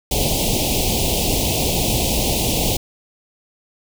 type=band-stop noise; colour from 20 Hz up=pink; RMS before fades=-19 dBFS; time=0.11-2.77 s; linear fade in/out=5 ms; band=840 to 2500 Hz; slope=48 dB/octave; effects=none